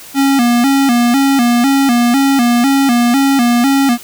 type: tone with vibrato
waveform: square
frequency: 256.3 Hz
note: C4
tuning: 36 cents flat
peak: -9 dBFS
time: 0.14-3.98 s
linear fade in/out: 50 ms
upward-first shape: square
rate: 2 Hz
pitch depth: 120 cents each way
effects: white hiss -34 dBFS RMS until 4.03 s